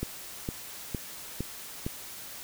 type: click train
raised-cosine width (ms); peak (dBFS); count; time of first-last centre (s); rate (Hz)
3; -18; 5; 0.03-1.865; 2.18
effects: white hiss -43 dBFS RMS until 2.43 s